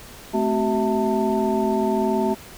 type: tone cluster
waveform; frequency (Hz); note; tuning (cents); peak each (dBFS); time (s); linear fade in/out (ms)
sine; 216.5 / 257.3 / 379.9 / 655 / 892; A3 / C4 / F#4 / E5 / A5; -28 / -29 / +46 / -11 / +23; -23 / -27 / -23 / -27 / -26; 0.33-2.35; 20
effects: pink hiss -42 dBFS RMS until 2.57 s